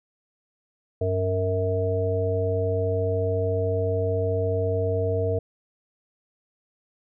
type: harmonic tone with a mistuned harmonic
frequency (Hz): 92.5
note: F#2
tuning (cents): 0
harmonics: 1 / 3 / 5 / 7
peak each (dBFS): -25 / -36 / -25 / -29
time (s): 1.01-5.39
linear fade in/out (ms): 5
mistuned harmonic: 1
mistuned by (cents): +84
effects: none